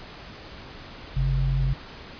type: tone pair together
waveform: sine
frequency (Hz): 47.94 / 134.4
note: G1 / C3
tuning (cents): -38 / +47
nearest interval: octave + tritone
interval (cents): 1785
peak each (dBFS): -23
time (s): 1.16-1.74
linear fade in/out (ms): 10
effects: pink hiss -42 dBFS RMS until 2.19 s + resampled to 11025 Hz